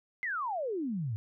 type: exponential sweep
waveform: sine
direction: down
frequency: 2113 to 100.1 Hz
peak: -31 dBFS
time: 0.23-1.16 s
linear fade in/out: 0 ms
effects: none